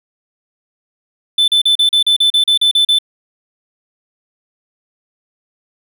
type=tone bursts; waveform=triangle; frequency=3520 Hz; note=A7; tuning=in tune; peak=-7 dBFS; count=12; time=1.38-2.987 s; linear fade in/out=5 ms; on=100 ms; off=37 ms; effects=none